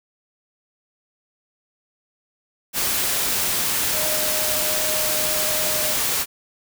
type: tone in noise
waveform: sine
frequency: 616 Hz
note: D#5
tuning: 17 cents flat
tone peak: -29 dBFS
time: 3.92-5.96 s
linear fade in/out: 50 ms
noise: white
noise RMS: -22 dBFS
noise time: 2.73-6.26 s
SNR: -10 dB
effects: none